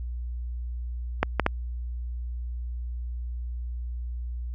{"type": "clicks", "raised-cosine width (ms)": 0.5, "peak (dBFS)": -5, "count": 3, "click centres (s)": [1.23, 1.397, 1.464], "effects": ["added 60 Hz sine -30 dBFS peak until 4.54 s"]}